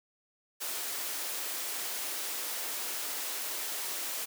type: high-pass noise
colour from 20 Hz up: white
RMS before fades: -36 dBFS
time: 0.6-4.26 s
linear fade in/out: 20 ms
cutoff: 290 Hz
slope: 24 dB/octave
effects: none